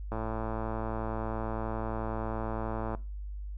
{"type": "click train", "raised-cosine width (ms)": 1, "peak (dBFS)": -21, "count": 315, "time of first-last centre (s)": [0.12, 2.949], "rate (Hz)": 111, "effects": ["noise-tail reverb RT60 0.3 s tail -20 dB re dry", "added 50 Hz sine -36 dBFS peak until 3.57 s"]}